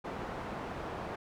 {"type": "low-pass noise", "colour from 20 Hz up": "white", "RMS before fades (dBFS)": -40, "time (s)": [0.04, 1.16], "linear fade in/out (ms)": 10, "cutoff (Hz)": 930, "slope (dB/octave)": 12, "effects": []}